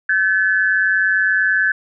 sine tone pair together, 1526.9 / 1718 Hz, G6 / A6, -46 / -42 cents, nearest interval major second, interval 204 cents, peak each -16 dBFS, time 0.09-1.72 s, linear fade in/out 5 ms, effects none

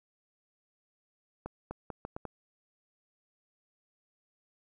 accelerating click train, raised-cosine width 1 ms, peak -24 dBFS, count 6, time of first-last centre 1.46-2.253 s, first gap 250 ms, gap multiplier 0.77, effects 11-bit

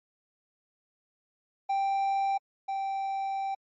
triangle tone pair in turn, 785 / 780.6 Hz, G5 / G5, +2 / -8 cents, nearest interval unison, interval 10 cents, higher first, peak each -23 / -27 dBFS, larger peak first, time 1.69-2.38 / 2.68-3.55 s, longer second, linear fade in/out 10 ms, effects MP3 32 kbps

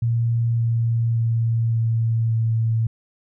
sine tone with pitch steps, 116.54 / 115.67 / 114.8 / 113.94 / 113.09 Hz, A#2 / A#2 / A#2 / A#2 / A2, 0 / -13 / -26 / -39 / +48 cents, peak -17 dBFS, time 0.02-2.87 s, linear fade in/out 5 ms, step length 570 ms, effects none

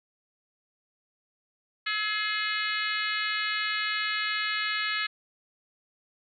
harmonic tone with a mistuned harmonic, 422.8 Hz, G#4, 31 cents sharp, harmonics 3 / 4 / 5 / 6 / 7 / 8 / 9 / 10, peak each -35 / -32 / -33 / -36 / -37 / -39 / -40 / -37 dBFS, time 1.86-5.07 s, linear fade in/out 10 ms, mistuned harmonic 3, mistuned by +41 cents, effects none

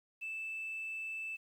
sine tone, 2637 Hz, E7, in tune, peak -37 dBFS, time 0.21-1.37 s, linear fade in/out 20 ms, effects tanh soft clip ceiling -34 dBFS + 11-bit

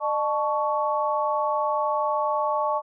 sine tone cluster, 605 / 872 / 1116 Hz, D#5 / A5 / C#6, -49 / -16 / +11 cents, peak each -26 dBFS, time 0-2.82 s, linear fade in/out 50 ms, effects none

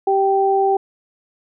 sine tone pair together, 390.1 / 780.2 Hz, G4 / G5, -8 / -8 cents, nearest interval octave, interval 1200 cents, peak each -16 dBFS, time 0.07-0.77 s, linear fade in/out 5 ms, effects none

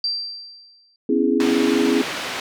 sine tone with exponential decay, 4699 Hz, D8, in tune, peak -18 dBFS, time 0.04-0.96 s, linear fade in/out 2 ms, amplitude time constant 200 ms
sine chord, C# minor seventh, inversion third, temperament equal with one note detuned, 252.1 / 277.2 / 329.6 / 415.3 Hz, B3 / C#4 / E4 / G#4, +36 / 0 / 0 / 0 cents, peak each -21 dBFS, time 1.09-2.02 s, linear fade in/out 5 ms
white band-pass noise, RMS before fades -28 dBFS, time 1.4-2.4 s, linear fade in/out 2 ms, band 150 to 3200 Hz, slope 12 dB/octave
effects none

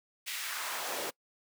pink noise with high-pass filter sweep, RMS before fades -37 dBFS, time 0.26-1.11 s, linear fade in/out 20 ms, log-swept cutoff 2600 to 370 Hz, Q 1.4, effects noise-tail reverb RT60 0.1 s tail -24 dB re dry

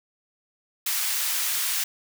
white high-pass noise, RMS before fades -26 dBFS, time 0.86-1.84 s, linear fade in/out 5 ms, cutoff 1300 Hz, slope 12 dB/octave, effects none

